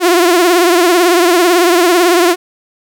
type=tone with vibrato; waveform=sawtooth; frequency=350.4 Hz; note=F4; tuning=6 cents sharp; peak=-3 dBFS; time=0-2.36 s; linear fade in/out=50 ms; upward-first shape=triangle; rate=18 Hz; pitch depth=110 cents each way; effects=none